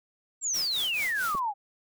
sine exponential sweep, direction down, 7660 to 784 Hz, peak -26 dBFS, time 0.41-1.54 s, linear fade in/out 50 ms
white noise with tremolo, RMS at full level -36 dBFS, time 0.53-1.4 s, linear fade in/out 20 ms, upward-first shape triangle, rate 4.5 Hz, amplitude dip 85%
clicks, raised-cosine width 2 ms, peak -27 dBFS, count 2, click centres 1.347 / 1.352 s
effects none

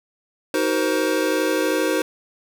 square chord, C half-diminished seventh, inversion first, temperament just, 314 / 376.7 / 470.9 / 523.3 Hz, Eb4 / Gb4 / Bb4 / C5, +16 / +31 / +18 / 0 cents, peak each -24 / -26 / -26 / -25 dBFS, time 0.54-2.02 s, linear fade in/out 2 ms, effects none

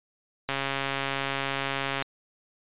click train, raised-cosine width 0.3 ms, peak -12 dBFS, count 211, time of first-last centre 0.49-2.023 s, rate 137 Hz, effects resampled to 8000 Hz

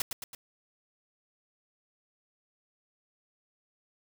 white noise with echo, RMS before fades -30 dBFS, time 0-0.02 s, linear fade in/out 2 ms, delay 110 ms, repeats 3, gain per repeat -5 dB, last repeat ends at 0.35 s, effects none

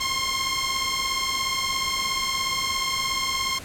10% pulse beating tone pair, 1056 / 1073 Hz, C6 / C6, +16 / +43 cents, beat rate 17 Hz, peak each -18 dBFS, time 0-3.59 s, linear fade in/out 10 ms, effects pink hiss -40 dBFS RMS until 3.64 s + low-pass 12000 Hz 12 dB/octave

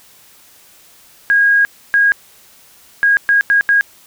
sine tone bursts at uneven times, 1636 Hz, G#6, 26 cents flat, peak -8 dBFS, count 6, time 1.3-1.65 / 1.94-2.12 / 3.03-3.17 / 3.29-3.41 / 3.5-3.61 / 3.69-3.81 s, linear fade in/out 0 ms, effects white hiss -46 dBFS RMS until 4.06 s

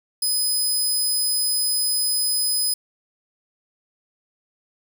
15% pulse tone, 5020 Hz, D#8, 15 cents sharp, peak -14 dBFS, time 0.22-2.74 s, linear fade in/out 5 ms, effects 8-bit

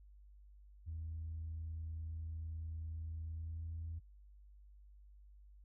sine tone with pitch glide, 80.6 to 81.87 Hz, E2 to E2, -38 to -11 cents, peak -40 dBFS, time 0.86-4 s, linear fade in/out 20 ms, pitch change +27 cents, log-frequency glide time 3.26-3.65 s, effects tanh soft clip ceiling -37 dBFS + added 50 Hz sine -57 dBFS peak until 5.64 s

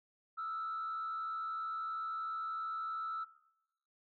sine tone with frequency modulation, 1318.5 Hz, E6, in tune, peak -36 dBFS, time 0.37-3.25 s, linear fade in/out 20 ms, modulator 73 Hz, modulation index 0.52, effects noise-tail reverb RT60 0.9 s tail -20 dB re dry + tanh soft clip ceiling -33 dBFS

